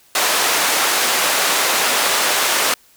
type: band-pass noise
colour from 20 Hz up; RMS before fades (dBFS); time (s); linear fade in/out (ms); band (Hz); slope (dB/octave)
pink; -17; 0.15-2.74; 2; 640 to 14000; 12
effects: white hiss -52 dBFS RMS until 2.96 s